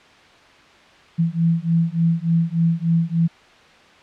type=beating tone pair; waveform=sine; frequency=164.81 / 168.21 Hz; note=E3 / E3; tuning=0 / +35 cents; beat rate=3.4 Hz; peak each=-19 dBFS; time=1.18-3.28 s; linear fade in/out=20 ms; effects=white hiss -48 dBFS RMS until 4.02 s + low-pass 3000 Hz 12 dB/octave